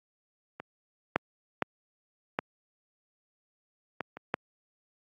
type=clicks; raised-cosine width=0.5 ms; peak=-23 / -8 / -10 / -11 / -16 / -26 / -11 dBFS; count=7; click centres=0.6 / 1.16 / 1.623 / 2.389 / 4.007 / 4.17 / 4.341 s; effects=high-pass 150 Hz 12 dB/octave + AAC 32 kbps